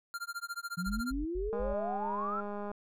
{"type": "tone with tremolo", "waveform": "square", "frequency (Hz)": 1392, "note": "F6", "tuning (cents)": -6, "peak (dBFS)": -35, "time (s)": [0.14, 1.12], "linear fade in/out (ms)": 0, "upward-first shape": "sine", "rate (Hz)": 14, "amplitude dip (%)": 100}
{"type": "exponential sweep", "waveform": "sine", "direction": "up", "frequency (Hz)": [170, 1396.9], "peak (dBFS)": -33, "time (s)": [0.77, 2.41], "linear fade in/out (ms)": 10}
{"type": "tone bursts", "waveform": "sine", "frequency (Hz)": 46.61, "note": "F#1", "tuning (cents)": 13, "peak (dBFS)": -35, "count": 4, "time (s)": [0.86, 1.742], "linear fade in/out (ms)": 10, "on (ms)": 150, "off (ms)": 94}
{"type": "click train", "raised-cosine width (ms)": 1, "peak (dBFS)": -27, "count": 244, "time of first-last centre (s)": [1.53, 2.715], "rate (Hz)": 205}
{"effects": []}